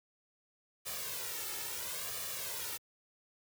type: noise with flanger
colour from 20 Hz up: white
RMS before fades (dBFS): -40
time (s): 0.85-2.78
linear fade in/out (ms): 20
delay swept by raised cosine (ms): 1.7 to 2.28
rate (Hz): 0.74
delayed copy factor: +0.75
effects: high-pass 80 Hz 12 dB/octave